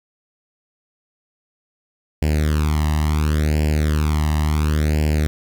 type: tone with flanger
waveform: sawtooth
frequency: 76.1 Hz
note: D#2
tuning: 38 cents flat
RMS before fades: -18 dBFS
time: 2.22-5.27 s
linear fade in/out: 0 ms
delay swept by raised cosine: 0.4 to 1.04 ms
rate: 0.71 Hz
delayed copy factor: +0.9
effects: none